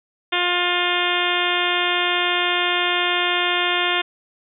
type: harmonic tone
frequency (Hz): 354.1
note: F4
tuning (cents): +24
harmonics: 1 / 2 / 3 / 4 / 5 / 6 / 7 / 8 / 9 / 10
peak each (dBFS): -27 / -27 / -27 / -27 / -27 / -27 / -27 / -27 / -27 / -27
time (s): 0.32-4.02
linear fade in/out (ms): 10
effects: none